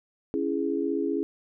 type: chord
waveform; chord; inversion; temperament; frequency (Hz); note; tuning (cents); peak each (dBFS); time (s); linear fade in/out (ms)
sine; C# minor; none; just; 277.2 / 332.6 / 415.8; C#4 / E4 / G#4; 0 / +16 / +2; -29; 0.34-1.23; 0
effects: none